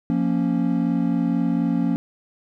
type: chord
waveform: triangle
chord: Bb minor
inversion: second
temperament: equal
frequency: 174.61 / 233.1 / 277.2 Hz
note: F3 / Bb3 / Db4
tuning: 0 / 0 / 0 cents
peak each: -21 dBFS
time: 0.1-1.96 s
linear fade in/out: 0 ms
effects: none